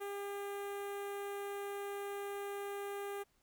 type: tone with notch filter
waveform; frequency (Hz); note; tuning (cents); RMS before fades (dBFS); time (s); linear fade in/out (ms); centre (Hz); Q
sawtooth; 402.2; G4; +44; -42; 0-3.24; 20; 4800; 0.74
effects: pink hiss -75 dBFS RMS until 3.42 s